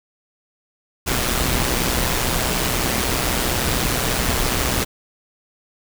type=noise with amplitude modulation; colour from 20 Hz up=pink; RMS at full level=-18 dBFS; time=1.06-4.85 s; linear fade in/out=20 ms; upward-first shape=sine; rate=124 Hz; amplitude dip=55%; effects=none